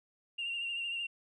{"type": "tone with vibrato", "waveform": "sine", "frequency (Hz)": 2775, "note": "F7", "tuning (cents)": -12, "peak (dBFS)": -33, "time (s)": [0.38, 1.07], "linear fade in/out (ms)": 10, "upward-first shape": "triangle", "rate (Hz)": 13, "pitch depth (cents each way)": 44, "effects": ["tanh soft clip ceiling -30 dBFS"]}